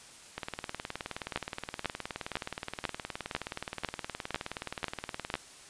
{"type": "two click trains", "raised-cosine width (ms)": 0.3, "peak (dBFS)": [-13, -19], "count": [9, 96], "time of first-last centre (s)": [[1.36, 5.34], [0.38, 5.354]], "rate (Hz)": [2.01, 19.1], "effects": ["white hiss -52 dBFS RMS until 5.69 s", "resampled to 22050 Hz"]}